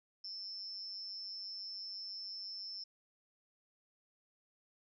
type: tone with amplitude modulation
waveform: sine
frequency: 5300 Hz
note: E8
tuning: 9 cents sharp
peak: -39 dBFS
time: 0.24-2.84 s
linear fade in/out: 5 ms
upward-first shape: sine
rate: 194 Hz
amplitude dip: 75%
effects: none